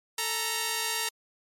5% pulse tone pair together, 442.2 / 937 Hz, A4 / A#5, +9 / +9 cents, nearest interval octave + minor second, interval 1300 cents, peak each -22 / -17 dBFS, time 0.18-1.09 s, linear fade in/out 5 ms, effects MP3 64 kbps

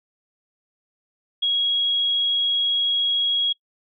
sine tone, 3309 Hz, G#7, 7 cents flat, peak -18 dBFS, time 1.42-3.53 s, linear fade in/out 10 ms, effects noise-tail reverb RT60 0.1 s tail -26 dB re dry

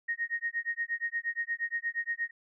sine tone with tremolo, 1864.7 Hz, A#6, in tune, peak -27 dBFS, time 0.08-2.31 s, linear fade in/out 10 ms, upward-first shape sine, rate 8.5 Hz, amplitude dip 100%, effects none

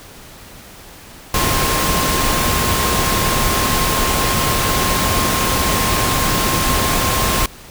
sine tone in noise, 1063 Hz, C6, 27 cents sharp, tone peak -22 dBFS, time 1.34-7.46 s, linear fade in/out 2 ms, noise pink, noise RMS -17 dBFS, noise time 1.34-7.46 s, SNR -8 dB, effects pink hiss -39 dBFS RMS until 7.7 s

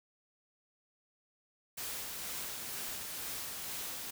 white noise with tremolo, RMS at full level -40 dBFS, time 1.77-4.11 s, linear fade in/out 10 ms, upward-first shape sine, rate 2.1 Hz, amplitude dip 25%, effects none

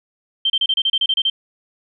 sine tone bursts, 3136 Hz, G7, in tune, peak -14 dBFS, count 11, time 0.45-1.3 s, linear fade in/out 5 ms, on 50 ms, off 30 ms, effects none

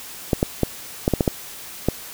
clicks, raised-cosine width 2 ms, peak -3 dBFS, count 8, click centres 0.332 / 0.429 / 0.633 / 1.079 / 1.137 / 1.208 / 1.278 / 1.886 s, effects white hiss -37 dBFS RMS until 2.13 s

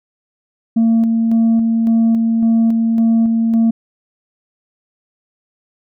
sine tone with tremolo, 227.4 Hz, A#3, 43 cents flat, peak -7 dBFS, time 0.76-3.71 s, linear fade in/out 10 ms, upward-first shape square, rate 1.8 Hz, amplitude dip 35%, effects tanh soft clip ceiling -8 dBFS

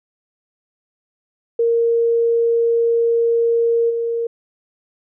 sine tone with level steps, 464.6 Hz, A#4, 6 cents flat, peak -13 / -18 dBFS, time 1.59-4.27 s, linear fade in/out 5 ms, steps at 3.89 s, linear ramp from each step 20 ms, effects none

